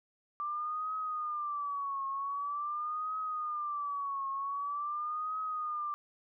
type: tone with vibrato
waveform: sine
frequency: 1174.7 Hz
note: D6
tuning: in tune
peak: -33 dBFS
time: 0.4-5.94 s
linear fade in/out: 0 ms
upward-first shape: triangle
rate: 0.45 Hz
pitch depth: 140 cents each way
effects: none